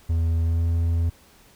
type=tone with pitch glide; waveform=triangle; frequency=82.41 to 83.8 Hz; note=E2 to E2; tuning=0 to +29 cents; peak=-17 dBFS; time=0.09-1.1 s; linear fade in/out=10 ms; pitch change=+29 cents; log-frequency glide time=0.43-0.65 s; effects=pink hiss -54 dBFS RMS until 1.55 s